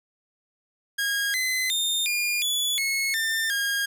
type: tone with pitch steps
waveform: sawtooth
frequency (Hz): 1633 / 2037 / 3641 / 2419 / 3427 / 2183 / 1795 / 1625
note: G#6 / C7 / A#7 / D#7 / A7 / C#7 / A6 / G#6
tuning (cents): -30 / -47 / -41 / -49 / -46 / -27 / +34 / -38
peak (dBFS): -20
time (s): 0.98-3.86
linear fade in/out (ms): 10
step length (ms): 360
effects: none